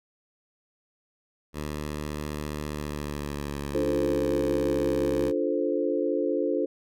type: tone with pitch glide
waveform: 10% pulse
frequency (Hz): 74.9 to 68.68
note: D2 to C#2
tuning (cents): +35 to -15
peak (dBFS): -23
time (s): 1.53-5.33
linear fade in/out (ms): 50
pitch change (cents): -150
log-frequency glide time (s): 2.68-4.37
type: chord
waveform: sine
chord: D minor seventh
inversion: none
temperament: equal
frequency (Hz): 293.7 / 349.2 / 440 / 523.3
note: D4 / F4 / A4 / C5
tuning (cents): 0 / 0 / 0 / 0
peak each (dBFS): -29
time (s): 3.74-6.66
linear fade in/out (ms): 10
effects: none